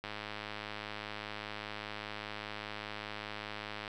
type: click train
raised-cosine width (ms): 0.3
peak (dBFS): -24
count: 404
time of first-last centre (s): 0.04-3.878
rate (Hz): 105
effects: none